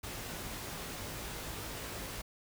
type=noise with comb filter; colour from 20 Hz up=pink; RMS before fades=-42 dBFS; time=0.03-2.22 s; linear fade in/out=10 ms; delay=19 ms; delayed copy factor=+0.5; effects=none